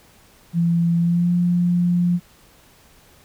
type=tone with pitch glide; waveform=sine; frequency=169.5 to 175.58 Hz; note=E3 to F3; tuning=+49 to +10 cents; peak=-15 dBFS; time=0.53-2.2 s; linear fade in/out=50 ms; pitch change=+61 cents; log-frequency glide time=0.98-1.32 s; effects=pink hiss -52 dBFS RMS until 3.24 s